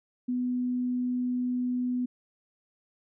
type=tone; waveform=sine; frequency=248.6 Hz; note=B3; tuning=12 cents sharp; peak=-26 dBFS; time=0.28-2.06 s; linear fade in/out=10 ms; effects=none